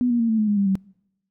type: tone with pitch steps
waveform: sine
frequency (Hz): 246.9 / 238.2 / 229.8 / 221.7 / 213.9 / 206.4 / 199.16 / 192.15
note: B3 / A#3 / A#3 / A3 / A3 / G#3 / G3 / G3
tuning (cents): 0 / +38 / -25 / +13 / -49 / -10 / +28 / -34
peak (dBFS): -17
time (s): 0.01-0.754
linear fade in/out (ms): 0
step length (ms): 93
effects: noise-tail reverb RT60 0.9 s tail -26 dB re dry